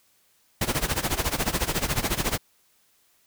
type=noise with tremolo; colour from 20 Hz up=pink; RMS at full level=-23 dBFS; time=0.61-2.38 s; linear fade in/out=5 ms; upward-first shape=sine; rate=14 Hz; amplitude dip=85%; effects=white hiss -64 dBFS RMS until 3.26 s

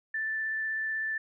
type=tone with vibrato; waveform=sine; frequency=1763 Hz; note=A6; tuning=3 cents sharp; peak=-29 dBFS; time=0.14-1.18 s; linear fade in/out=5 ms; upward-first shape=triangle; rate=16 Hz; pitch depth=9 cents each way; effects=none

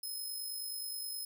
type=tone with amplitude modulation; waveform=10% pulse; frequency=5140 Hz; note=E8; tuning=45 cents flat; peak=-31 dBFS; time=0.03-1.25 s; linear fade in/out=5 ms; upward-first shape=sine; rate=49.5 Hz; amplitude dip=40%; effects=none

